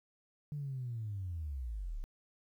sine linear sweep, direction down, 150 to 30.05 Hz, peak -36 dBFS, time 0.52-2.04 s, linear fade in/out 0 ms, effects tanh soft clip ceiling -32 dBFS + 12-bit

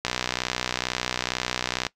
click train, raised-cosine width 0.2 ms, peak -7 dBFS, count 114, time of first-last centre 0.05-1.867 s, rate 62.2 Hz, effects noise-tail reverb RT60 0.1 s tail -20 dB re dry

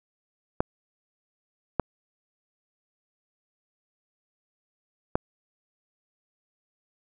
clicks, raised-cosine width 1 ms, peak -8 dBFS, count 3, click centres 0.605 / 1.797 / 5.155 s, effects none

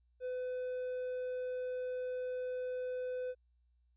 triangle tone with hard clipping, 504 Hz, B4, 35 cents sharp, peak -37 dBFS, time 0.2-3.35 s, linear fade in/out 50 ms, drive 6 dB, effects added 60 Hz sine -69 dBFS peak until 3.96 s + resampled to 8000 Hz

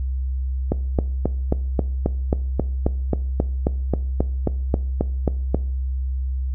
click train, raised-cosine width 2 ms, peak -5 dBFS, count 19, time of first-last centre 0.72-5.546 s, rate 3.73 Hz, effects noise-tail reverb RT60 0.5 s tail -19 dB re dry + added 65 Hz sine -21 dBFS peak until 6.54 s

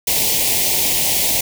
white band-stop noise, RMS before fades -17 dBFS, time 0.07-1.41 s, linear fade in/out 5 ms, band 920 to 2000 Hz, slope 48 dB/octave, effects none

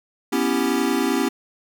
square chord, C# half-diminished seventh, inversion third, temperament equal, 246.9 / 277.2 / 329.6 / 392 Hz, B3 / C#4 / E4 / G4, 0 / 0 / 0 / 0 cents, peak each -25 / -24 / -26 / -26 dBFS, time 0.32-1.29 s, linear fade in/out 10 ms, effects none

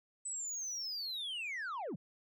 sine linear sweep, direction down, 8070 to 121.3 Hz, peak -35 dBFS, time 0.25-1.96 s, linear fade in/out 10 ms, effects tanh soft clip ceiling -37 dBFS

